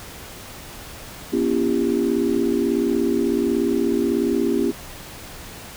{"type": "tone cluster", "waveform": "sine", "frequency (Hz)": [240.4, 280.4, 341.8, 398.3], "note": ["B3", "C#4", "F4", "G4"], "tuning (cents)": [-46, 20, -37, 28], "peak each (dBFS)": -23, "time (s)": [1.32, 4.72], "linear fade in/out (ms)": 20, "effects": ["pink hiss -38 dBFS RMS until 5.76 s"]}